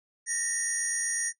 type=tone cluster; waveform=sine; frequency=1830 / 1918 / 5790 / 6570 / 9050 Hz; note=A#6 / A#6 / F#8 / G#8 / C#9; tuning=-32 / +49 / -38 / -20 / +35 cents; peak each=-35 / -39 / -30 / -34 / -30 dBFS; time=0.26-1.33 s; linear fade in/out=50 ms; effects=noise-tail reverb RT60 0.1 s tail -19 dB re dry + tanh soft clip ceiling -19 dBFS